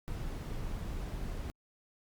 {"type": "noise", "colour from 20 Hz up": "brown", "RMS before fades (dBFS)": -38, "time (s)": [0.08, 1.5], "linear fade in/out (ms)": 0, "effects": ["Opus 48 kbps"]}